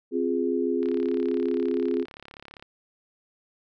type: chord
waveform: sine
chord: F minor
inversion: second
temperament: equal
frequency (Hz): 261.6 / 349.2 / 415.3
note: C4 / F4 / Ab4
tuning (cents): 0 / 0 / 0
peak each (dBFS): -27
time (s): 0.11-2.06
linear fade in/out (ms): 50
type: click train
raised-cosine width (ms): 0.3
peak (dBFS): -27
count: 64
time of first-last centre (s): 0.83-2.625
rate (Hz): 35.1
effects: none